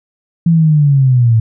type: linear sweep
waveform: sine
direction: down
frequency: 170 to 110 Hz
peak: -6 dBFS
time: 0.46-1.4 s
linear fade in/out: 5 ms
effects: none